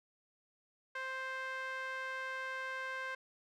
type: tone with band-pass filter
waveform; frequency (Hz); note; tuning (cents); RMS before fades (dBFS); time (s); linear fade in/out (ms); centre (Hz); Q
sawtooth; 524; C5; +2; -41; 0.95-3.15; 5; 1600; 2.3
effects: none